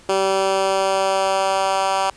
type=tone with high-pass filter sweep; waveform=10% pulse; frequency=192.9 Hz; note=G3; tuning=28 cents flat; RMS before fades=-19 dBFS; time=0.09-2.1 s; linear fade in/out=2 ms; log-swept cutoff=390 to 780 Hz; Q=1.8; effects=pink hiss -48 dBFS RMS until 2.16 s + resampled to 22050 Hz